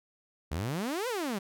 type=exponential two-way sweep; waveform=sawtooth; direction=up then down; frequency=69.3 to 523.3 to 184.9 Hz; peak=-27 dBFS; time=0.51-1.39 s; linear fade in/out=10 ms; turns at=1.08 s; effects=none